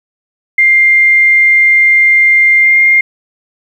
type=tone with pitch glide; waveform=sine; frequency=2100 to 2117 Hz; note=C7 to C7; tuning=+6 to +20 cents; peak=-4 dBFS; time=0.58-3.01 s; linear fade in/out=5 ms; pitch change=+14 cents; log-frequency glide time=2.6-2.78 s; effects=7-bit